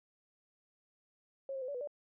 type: tone with pitch steps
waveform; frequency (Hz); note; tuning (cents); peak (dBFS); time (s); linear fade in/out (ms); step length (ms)
sine; 543 / 533 / 508 / 571 / 493.4 / 583; C#5 / C5 / B4 / D5 / B4 / D5; -36 / +32 / +49 / -49 / -2 / -13; -37; 1.49-1.874; 2; 64
effects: none